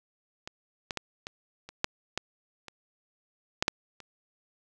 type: clicks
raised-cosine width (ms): 0.2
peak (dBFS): -21 / -15 / -14 / -20 / -26 / -7 / -12 / -25 / -7 / -6 / -29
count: 11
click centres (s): 0.475 / 0.908 / 0.973 / 1.269 / 1.69 / 1.844 / 2.176 / 2.683 / 3.625 / 3.681 / 4.003
effects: none